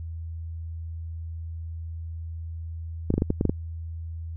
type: clicks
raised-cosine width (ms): 3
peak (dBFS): -9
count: 8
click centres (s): 3.104 / 3.14 / 3.18 / 3.221 / 3.304 / 3.411 / 3.453 / 3.495
effects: added 82 Hz sine -32 dBFS peak until 4.36 s